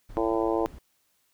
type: noise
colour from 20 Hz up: brown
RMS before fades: -44 dBFS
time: 0.09-0.79 s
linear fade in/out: 5 ms
type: harmonic tone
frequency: 112.2 Hz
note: A2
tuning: 34 cents sharp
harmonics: 3 / 4 / 5 / 6 / 7 / 8 / 9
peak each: -27 / -29 / -31 / -33 / -34 / -35 / -36 dBFS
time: 0.17-0.66 s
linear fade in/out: 0 ms
effects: white hiss -70 dBFS RMS until 1.33 s